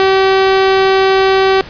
sawtooth tone, 383.9 Hz, G4, 36 cents flat, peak -4 dBFS, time 0-1.61 s, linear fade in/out 0 ms, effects pink hiss -32 dBFS RMS until 1.69 s + resampled to 11025 Hz

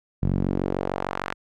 sawtooth tone with band-pass filter sweep, 46.62 Hz, F#1, 14 cents sharp, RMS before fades -26 dBFS, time 0.22-1.34 s, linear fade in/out 10 ms, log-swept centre 140 to 1600 Hz, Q 1.2, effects none

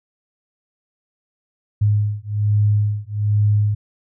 sine beating tone pair, 103.8 / 105 Hz, G#2 / G#2, 0 / +19 cents, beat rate 1.2 Hz, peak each -18 dBFS, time 1.81-3.75 s, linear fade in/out 10 ms, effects none

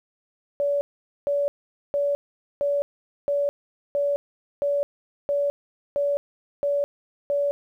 sine tone bursts, 571 Hz, D5, 49 cents flat, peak -20 dBFS, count 11, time 0.6-7.51 s, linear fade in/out 0 ms, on 210 ms, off 460 ms, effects 10-bit

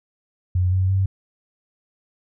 sine tone with pitch steps, 90.8 / 93.6 / 96 Hz, F#2 / F#2 / G2, -32 / +20 / -36 cents, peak -16 dBFS, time 0.55-1.06 s, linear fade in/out 5 ms, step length 170 ms, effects none

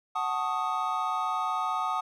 triangle chord, D# half-diminished seventh, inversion first, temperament equal with one note detuned, 743.8 / 880 / 1108.7 / 1244.5 Hz, F#5 / A5 / C#6 / D#6, +9 / 0 / 0 / 0 cents, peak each -31 / -32 / -34 / -28 dBFS, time 0.15-2.01 s, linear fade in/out 10 ms, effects none

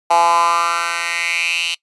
10% pulse tone with high-pass filter sweep, 169.8 Hz, F3, 48 cents flat, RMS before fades -17 dBFS, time 0.1-1.75 s, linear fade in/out 10 ms, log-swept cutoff 800 to 3100 Hz, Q 4.8, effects noise-tail reverb RT60 0.1 s tail -22 dB re dry + resampled to 24000 Hz

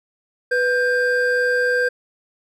triangle tone pair together, 494.4 / 1586 Hz, B4 / G6, +2 / +20 cents, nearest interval octave + minor sixth, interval 2018 cents, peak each -17 dBFS, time 0.51-1.89 s, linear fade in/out 10 ms, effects none

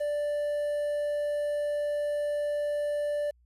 triangle tone with quantisation, 587.3 Hz, D5, in tune, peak -25 dBFS, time 0-3.31 s, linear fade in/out 10 ms, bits 9, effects added 60 Hz sine -60 dBFS peak until 3.45 s + resampled to 32000 Hz

